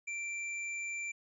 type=tone; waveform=square; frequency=2352 Hz; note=D7; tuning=2 cents sharp; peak=-37 dBFS; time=0.07-1.12 s; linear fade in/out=10 ms; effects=resampled to 24000 Hz